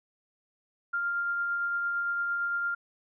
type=tone with tremolo; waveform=sine; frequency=1396.9 Hz; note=F6; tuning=in tune; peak=-26 dBFS; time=0.93-2.75 s; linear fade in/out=10 ms; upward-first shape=triangle; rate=8.8 Hz; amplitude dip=25%; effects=none